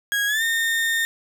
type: tone with pitch glide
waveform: 35% pulse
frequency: 1647 to 1827.5 Hz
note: G#6 to A#6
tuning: -15 to -35 cents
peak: -18 dBFS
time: 0.12-1.05 s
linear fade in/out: 0 ms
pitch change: +180 cents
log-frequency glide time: 0.27-0.43 s
effects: none